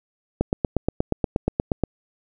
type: click train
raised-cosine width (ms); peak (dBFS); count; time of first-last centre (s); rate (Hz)
2; -6; 13; 0.41-1.837; 8.41
effects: none